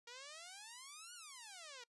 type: exponential two-way sweep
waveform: 5% pulse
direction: up then down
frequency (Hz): 464.5 to 1480 to 464.5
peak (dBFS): -40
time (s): 0.07-1.84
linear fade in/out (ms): 5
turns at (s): 1.14
effects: noise-tail reverb RT60 0.1 s tail -25 dB re dry + resampled to 24000 Hz